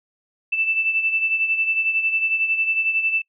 sine beating tone pair, 2647 / 2658 Hz, E7 / E7, +7 / +14 cents, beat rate 11 Hz, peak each -19 / -26 dBFS, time 0.52-3.22 s, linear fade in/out 10 ms, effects noise-tail reverb RT60 0.1 s tail -24 dB re dry

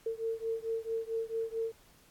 sine beating tone pair, 450 / 454.5 Hz, A4 / A#4, +39 / -44 cents, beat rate 4.5 Hz, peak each -35 / -36 dBFS, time 0.06-1.72 s, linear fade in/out 5 ms, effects pink hiss -62 dBFS RMS until 2.1 s + AAC 64 kbps

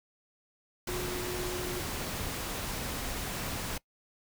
sine tone in noise, 360.7 Hz, F#4, 44 cents flat, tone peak -36 dBFS, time 0.88-1.8 s, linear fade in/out 5 ms, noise pink, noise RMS -36 dBFS, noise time 0.87-3.78 s, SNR -3 dB, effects noise-tail reverb RT60 0.1 s tail -22 dB re dry

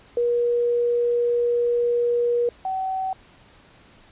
sine tone pair in turn, 478.4 / 759.4 Hz, A#4 / F#5, +45 / +45 cents, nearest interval minor sixth, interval 800 cents, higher second, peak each -18 / -23 dBFS, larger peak first, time 0.17-2.49 / 2.65-3.13 s, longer first, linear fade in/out 2 ms, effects pink hiss -52 dBFS RMS until 4.11 s + resampled to 8000 Hz

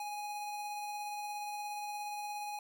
square tone with tremolo, 830.6 Hz, G#5, in tune, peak -38 dBFS, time 0-2.59 s, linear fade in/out 2 ms, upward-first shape triangle, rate 17 Hz, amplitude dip 25%, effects none

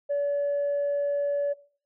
sine tone, 572 Hz, D5, 46 cents flat, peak -22 dBFS, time 0.09-1.54 s, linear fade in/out 20 ms, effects noise-tail reverb RT60 0.5 s tail -20 dB re dry + tanh soft clip ceiling -21 dBFS

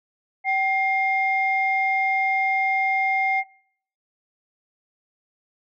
sine tone pair together, 770 / 2120 Hz, G5 / C7, -31 / +22 cents, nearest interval octave + tritone, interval 1753 cents, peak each -21 dBFS, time 0.44-3.44 s, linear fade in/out 50 ms, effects noise-tail reverb RT60 0.6 s tail -23 dB re dry + tanh soft clip ceiling -11 dBFS

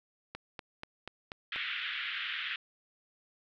click train, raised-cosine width 0.3 ms, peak -24 dBFS, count 6, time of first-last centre 0.35-1.561 s, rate 4.13 Hz
white band-pass noise, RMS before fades -37 dBFS, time 1.52-2.56 s, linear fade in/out 2 ms, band 1400 to 3400 Hz, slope 48 dB/octave
effects none

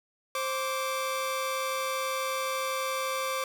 sawtooth tone pair together, 526.5 / 1165 Hz, C5 / D6, +11 / -14 cents, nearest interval octave + major second, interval 1375 cents, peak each -28 dBFS, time 0.35-3.44 s, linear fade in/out 2 ms, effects none

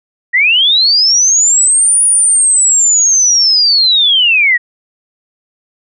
sine linear two-way sweep, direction up then down, 1860 to 9750 to 1860 Hz, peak -6 dBFS, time 0.33-4.58 s, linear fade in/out 20 ms, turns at 2.03 s, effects none

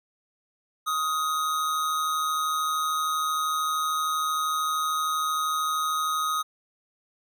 square tone with amplitude modulation, 1253 Hz, D#6, 12 cents sharp, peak -23 dBFS, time 0.86-6.43 s, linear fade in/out 20 ms, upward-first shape sine, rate 153 Hz, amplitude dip 45%, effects none

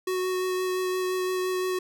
square tone with vibrato, 369.5 Hz, F#4, 2 cents flat, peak -26 dBFS, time 0.07-1.79 s, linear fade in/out 5 ms, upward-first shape sine, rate 5.8 Hz, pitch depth 11 cents each way, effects none

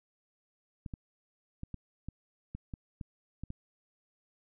clicks, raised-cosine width 5 ms, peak -27 dBFS, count 10, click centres 0.862 / 0.938 / 1.634 / 1.743 / 2.086 / 2.55 / 2.738 / 3.012 / 3.436 / 3.504 s, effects none

